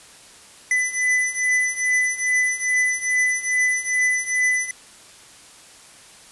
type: beating tone pair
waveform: square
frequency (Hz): 2000 / 2002.4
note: B6 / B6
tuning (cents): +21 / +23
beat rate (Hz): 2.4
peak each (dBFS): -24 / -21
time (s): 0.71-4.71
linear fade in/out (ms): 2
effects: white hiss -46 dBFS RMS until 6.31 s + resampled to 24000 Hz